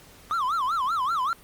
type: tone with vibrato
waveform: triangle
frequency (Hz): 1172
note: D6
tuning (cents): -4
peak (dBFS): -21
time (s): 0.31-1.33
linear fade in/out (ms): 0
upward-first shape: sine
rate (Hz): 5.2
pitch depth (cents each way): 280
effects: pink hiss -51 dBFS RMS until 1.43 s + Opus 48 kbps